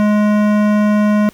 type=tone with hard clipping; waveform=sine; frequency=209.5 Hz; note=G#3; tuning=15 cents sharp; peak=-12 dBFS; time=0-1.29 s; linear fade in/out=0 ms; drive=16 dB; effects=pink hiss -46 dBFS RMS until 1.33 s